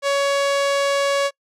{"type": "tone", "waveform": "sawtooth", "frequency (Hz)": 560, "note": "C#5", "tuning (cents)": 18, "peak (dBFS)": -13, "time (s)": [0.02, 1.31], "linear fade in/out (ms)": 50, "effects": ["noise-tail reverb RT60 0.1 s tail -24 dB re dry", "low-pass 8000 Hz 12 dB/octave"]}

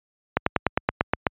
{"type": "slowing click train", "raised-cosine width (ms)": 0.5, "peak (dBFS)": -3, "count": 9, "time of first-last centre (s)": [0.37, 1.268], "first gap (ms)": 94, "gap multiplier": 1.05, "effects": ["high-pass 60 Hz 12 dB/octave", "resampled to 8000 Hz"]}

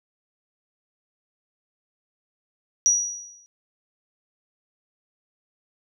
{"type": "tone with exponential decay", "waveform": "sine", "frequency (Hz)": 5800, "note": "F#8", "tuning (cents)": -35, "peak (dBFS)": -13, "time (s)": [2.86, 3.46], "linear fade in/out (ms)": 0, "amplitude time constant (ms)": 130, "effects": []}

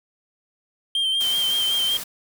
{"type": "tone with vibrato", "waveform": "triangle", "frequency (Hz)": 3154, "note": "G7", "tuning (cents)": 10, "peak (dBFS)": -18, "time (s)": [0.95, 1.97], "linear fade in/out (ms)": 2, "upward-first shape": "sine", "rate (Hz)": 5.3, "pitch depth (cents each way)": 32}
{"type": "noise", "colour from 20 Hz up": "white", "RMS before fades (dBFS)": -32, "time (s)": [1.2, 2.04], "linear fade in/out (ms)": 10}
{"effects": []}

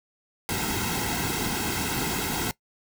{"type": "noise with comb filter", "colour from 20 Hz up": "pink", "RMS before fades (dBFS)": -28, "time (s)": [0.49, 2.51], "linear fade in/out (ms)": 0, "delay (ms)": 1.7, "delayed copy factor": -0.75, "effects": ["noise-tail reverb RT60 0.1 s tail -20 dB re dry"]}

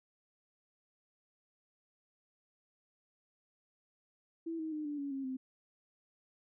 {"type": "tone with pitch steps", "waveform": "sine", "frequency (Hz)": [329.6, 316.9, 304.7, 293, 281.7, 270.8, 260.4], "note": ["E4", "D#4", "D#4", "D4", "C#4", "C#4", "C4"], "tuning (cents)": [0, 32, -36, -4, 28, -40, -8], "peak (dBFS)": -36, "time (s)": [4.46, 5.37], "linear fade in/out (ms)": 10, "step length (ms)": 130, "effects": []}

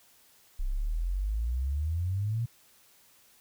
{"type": "exponential sweep", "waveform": "sine", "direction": "up", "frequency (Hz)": [30.87, 120.3], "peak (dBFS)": -27, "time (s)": [0.59, 2.46], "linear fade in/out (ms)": 10, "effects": ["white hiss -61 dBFS RMS until 3.4 s"]}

